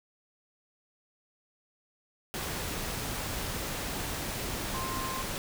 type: tone in noise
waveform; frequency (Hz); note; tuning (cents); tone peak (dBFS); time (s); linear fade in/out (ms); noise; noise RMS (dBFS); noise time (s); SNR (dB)
sine; 1051; C6; +7; -36; 4.74-5.22; 0; pink; -35; 2.34-5.38; -4
effects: none